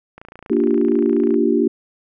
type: click train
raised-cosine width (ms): 0.5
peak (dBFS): -23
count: 34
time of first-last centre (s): 0.18-1.342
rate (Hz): 28.4
type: chord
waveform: sine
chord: G minor seventh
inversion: first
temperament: equal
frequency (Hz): 233.1 / 293.7 / 349.2 / 392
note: Bb3 / D4 / F4 / G4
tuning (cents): 0 / 0 / 0 / 0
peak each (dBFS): -19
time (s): 0.5-1.68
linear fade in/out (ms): 5
effects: none